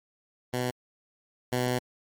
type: tone pair in turn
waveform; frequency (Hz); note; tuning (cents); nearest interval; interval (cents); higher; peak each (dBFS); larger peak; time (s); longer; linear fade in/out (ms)
10% pulse; 124.8 / 124.8; B2 / B2; +19 / +19; unison; 0; neither; -19 / -17; second; 0.53-0.71 / 1.52-1.79; second; 10
effects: MP3 96 kbps